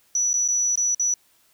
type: tone with dropouts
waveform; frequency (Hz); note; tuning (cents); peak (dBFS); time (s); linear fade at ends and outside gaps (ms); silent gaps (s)
sine; 5910; F#8; -3; -18; 0.15-1.14; 2; 0.332-0.339 / 0.479-0.485 / 0.756-0.775 / 0.947-0.996
effects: tanh soft clip ceiling -14 dBFS + white hiss -61 dBFS RMS until 1.53 s